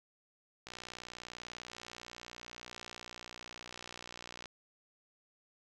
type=click train; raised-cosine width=0.2 ms; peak=-28 dBFS; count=229; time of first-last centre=0.67-4.457 s; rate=60.2 Hz; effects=none